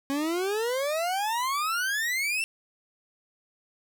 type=exponential sweep; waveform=40% pulse; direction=up; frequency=271.7 to 2726 Hz; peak=-25 dBFS; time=0.1-2.44 s; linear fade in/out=0 ms; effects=none